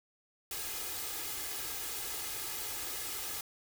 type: noise with comb filter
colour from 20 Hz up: white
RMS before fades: -39 dBFS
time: 0.51-3.41 s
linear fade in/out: 2 ms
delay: 2.4 ms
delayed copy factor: +0.65
effects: none